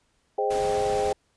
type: chord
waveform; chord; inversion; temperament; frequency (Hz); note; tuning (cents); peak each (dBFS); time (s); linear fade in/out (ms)
sine; Ab major seventh; none; equal; 415.3 / 523.3 / 622.3 / 784; Ab4 / C5 / Eb5 / G5; 0 / 0 / 0 / 0; -26 / -28 / -32 / -27; 0.38-1.13; 5
type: noise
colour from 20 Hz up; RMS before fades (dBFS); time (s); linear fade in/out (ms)
pink; -36; 0.5-1.13; 10
effects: pink hiss -69 dBFS RMS until 1.36 s + resampled to 22050 Hz